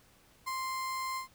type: tone with ADSR envelope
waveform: 35% pulse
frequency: 1046.5 Hz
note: C6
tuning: in tune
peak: -30 dBFS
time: 0.46-1.28 s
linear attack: 22 ms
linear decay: 4 ms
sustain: -2 dB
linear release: 110 ms
effects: pink hiss -63 dBFS RMS until 1.34 s